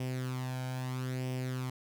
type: tone with flanger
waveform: sawtooth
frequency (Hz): 128.3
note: C3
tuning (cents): -34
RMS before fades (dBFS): -36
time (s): 0-1.7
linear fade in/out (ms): 5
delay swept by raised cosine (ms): 0.36 to 1.3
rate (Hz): 0.77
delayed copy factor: +0.6
effects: none